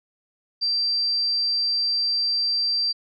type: tone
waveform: sine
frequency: 4700 Hz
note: D8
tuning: 1 cent sharp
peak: -20 dBFS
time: 0.61-2.93 s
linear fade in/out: 20 ms
effects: none